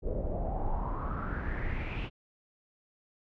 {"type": "noise with low-pass filter sweep", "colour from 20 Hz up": "brown", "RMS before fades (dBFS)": -33, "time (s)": [0.02, 2.1], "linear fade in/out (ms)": 50, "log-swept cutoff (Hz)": [480, 2900], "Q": 5.9, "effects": []}